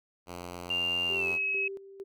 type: tone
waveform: 5% pulse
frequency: 88 Hz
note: F2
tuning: 14 cents sharp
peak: -28 dBFS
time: 0.26-1.39 s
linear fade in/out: 50 ms
type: tone with pitch glide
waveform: sine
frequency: 2794 to 2562 Hz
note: F7 to E7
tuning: 0 to -50 cents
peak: -27 dBFS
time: 0.7-1.68 s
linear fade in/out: 5 ms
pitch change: -150 cents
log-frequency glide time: 1.13-1.29 s
type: tone with tremolo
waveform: sine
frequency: 391.4 Hz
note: G4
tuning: 3 cents flat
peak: -36 dBFS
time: 1.09-2.04 s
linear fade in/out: 20 ms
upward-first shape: square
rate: 2.2 Hz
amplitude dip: 70%
effects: none